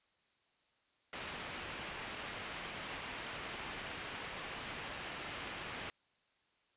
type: low-pass noise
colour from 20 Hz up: white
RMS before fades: -45 dBFS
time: 1.13-5.9 s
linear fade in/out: 0 ms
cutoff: 3100 Hz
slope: 24 dB/octave
effects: white hiss -75 dBFS RMS until 6.76 s + resampled to 8000 Hz